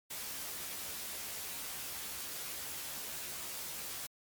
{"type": "noise with comb filter", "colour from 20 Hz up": "white", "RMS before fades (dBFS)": -42, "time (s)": [0.1, 4.07], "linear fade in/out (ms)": 10, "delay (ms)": 14, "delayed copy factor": 0.8, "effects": ["MP3 96 kbps"]}